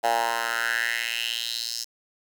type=tone with high-pass filter sweep; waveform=10% pulse; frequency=116.4 Hz; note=A#2; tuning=2 cents flat; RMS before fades=-27 dBFS; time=0.03-1.85 s; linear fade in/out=20 ms; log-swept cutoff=730 to 5500 Hz; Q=4; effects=8-bit